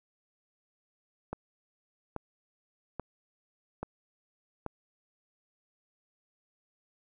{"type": "click train", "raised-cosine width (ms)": 1, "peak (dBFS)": -21, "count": 5, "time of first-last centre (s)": [1.33, 4.663], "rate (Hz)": 1.2, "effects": []}